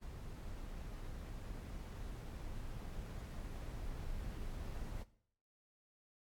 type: noise with level ramp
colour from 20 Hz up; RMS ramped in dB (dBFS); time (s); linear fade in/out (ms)
brown; -47 to -44; 0.01-5.04; 20
effects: noise-tail reverb RT60 0.6 s tail -17 dB re dry + AAC 64 kbps